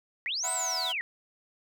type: linear two-way sweep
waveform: sine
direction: up then down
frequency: 1824 to 8400 to 1824 Hz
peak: -29 dBFS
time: 0.26-1.01 s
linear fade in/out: 0 ms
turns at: 0.51 s
type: chord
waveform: sawtooth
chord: E suspended second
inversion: none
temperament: just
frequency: 659.3 / 741.7 / 988.9 Hz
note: E5 / F#5 / B5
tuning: 0 / +4 / +2 cents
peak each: -36 / -33 / -33 dBFS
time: 0.43-0.93 s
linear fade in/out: 20 ms
effects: none